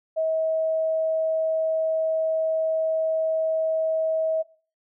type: tone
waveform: sine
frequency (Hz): 640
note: D#5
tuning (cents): +49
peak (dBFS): -21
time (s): 0.16-4.43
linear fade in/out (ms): 20
effects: noise-tail reverb RT60 0.4 s tail -18 dB re dry